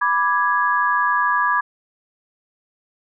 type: chord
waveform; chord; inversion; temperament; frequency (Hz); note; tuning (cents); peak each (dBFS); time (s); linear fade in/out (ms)
sine; G# diminished; first; equal; 987.8 / 1174.7 / 1661.2; B5 / D6 / G#6; 0 / 0 / 0; -20; 0.01-1.61; 10
effects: none